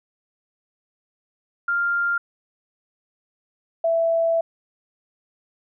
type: tone pair in turn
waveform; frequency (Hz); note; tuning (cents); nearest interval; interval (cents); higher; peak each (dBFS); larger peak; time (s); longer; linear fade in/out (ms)
sine; 1396.9 / 662.7; F6 / E5; 0 / +9; octave + minor second; 1291; first; -19 / -17; second; 1.68-2.18 / 3.84-4.41; second; 5
effects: none